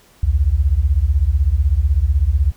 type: beating tone pair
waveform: sine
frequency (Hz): 62.6 / 78.6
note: B1 / D#2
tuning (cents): +24 / +18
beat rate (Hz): 16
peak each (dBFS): -15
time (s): 0.23-2.52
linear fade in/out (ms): 5
effects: pink hiss -51 dBFS RMS until 2.56 s